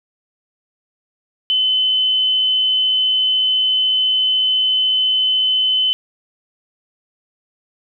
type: tone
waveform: sine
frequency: 3038 Hz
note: F#7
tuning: 45 cents sharp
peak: -13 dBFS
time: 1.5-5.93 s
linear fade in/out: 0 ms
effects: none